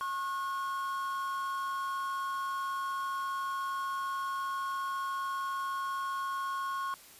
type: tone pair together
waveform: triangle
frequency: 1086 / 1451.4 Hz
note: C#6 / F#6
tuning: -36 / -34 cents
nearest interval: perfect fourth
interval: 502 cents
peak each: -31 / -39 dBFS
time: 0.01-6.94 s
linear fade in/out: 0 ms
effects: white hiss -54 dBFS RMS until 7.19 s + resampled to 32000 Hz